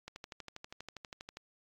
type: click train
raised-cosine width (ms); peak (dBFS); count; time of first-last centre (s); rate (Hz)
0.2; -27; 17; 0.08-1.37; 12.4
effects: AAC 48 kbps